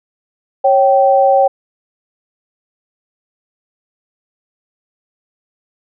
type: tone pair together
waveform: sine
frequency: 549 / 776.4 Hz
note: C#5 / G5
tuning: -17 / -17 cents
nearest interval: tritone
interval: 600 cents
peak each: -10 dBFS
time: 0.64-1.48 s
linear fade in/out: 10 ms
effects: none